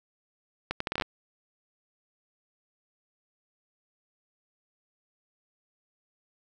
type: accelerating click train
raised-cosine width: 0.3 ms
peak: -13 dBFS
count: 9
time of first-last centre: 0.71-1.021 s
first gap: 94 ms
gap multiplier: 0.72
effects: none